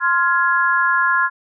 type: chord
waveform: sine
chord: F minor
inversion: second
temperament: just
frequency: 1047.7 / 1396.9 / 1676.3 Hz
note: C6 / F6 / Ab6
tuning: +2 / 0 / +16 cents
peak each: -18 dBFS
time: 0-1.3 s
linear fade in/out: 50 ms
effects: none